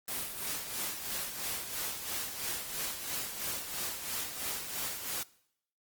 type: noise with tremolo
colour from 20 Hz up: white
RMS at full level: -35 dBFS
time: 0.08-5.23 s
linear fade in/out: 2 ms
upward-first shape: sine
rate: 3 Hz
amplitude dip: 55%
effects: noise-tail reverb RT60 0.7 s tail -21 dB re dry + Opus 24 kbps